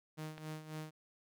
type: tone with tremolo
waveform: sawtooth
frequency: 155.56 Hz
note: D#3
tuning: in tune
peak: -37 dBFS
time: 0.17-0.91 s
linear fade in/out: 20 ms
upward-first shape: sine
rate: 3.7 Hz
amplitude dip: 70%
type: click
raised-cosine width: 0.3 ms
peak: -32 dBFS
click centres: 0.38 s
effects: none